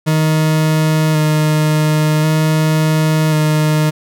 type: tone with vibrato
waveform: 40% pulse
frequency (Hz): 155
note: D#3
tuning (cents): -6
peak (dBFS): -10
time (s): 0.06-3.91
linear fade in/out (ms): 20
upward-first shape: square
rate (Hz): 0.46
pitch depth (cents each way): 15
effects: none